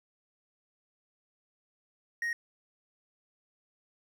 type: tone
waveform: triangle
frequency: 1871 Hz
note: A#6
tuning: 6 cents sharp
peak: -28 dBFS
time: 2.22-2.33 s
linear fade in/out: 2 ms
effects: none